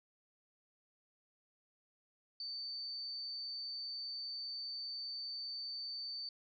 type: tone with amplitude modulation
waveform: sine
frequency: 4565 Hz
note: D8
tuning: 50 cents flat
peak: -39 dBFS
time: 2.4-6.29 s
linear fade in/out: 2 ms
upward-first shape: sine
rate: 288 Hz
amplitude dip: 35%
effects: none